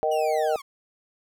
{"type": "chord", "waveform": "sine", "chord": "Eb major", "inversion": "second", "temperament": "equal with one note detuned", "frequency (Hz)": [466.2, 622.3, 772.3], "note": ["Bb4", "Eb5", "G5"], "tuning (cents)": [0, 0, -26], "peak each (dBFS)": [-26, -24, -26], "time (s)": [0.03, 0.56], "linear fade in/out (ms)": 0}
{"type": "linear sweep", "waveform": "sawtooth", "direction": "down", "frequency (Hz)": [2960, 1050], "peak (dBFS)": -34, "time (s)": [0.11, 0.62], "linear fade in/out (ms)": 10}
{"effects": []}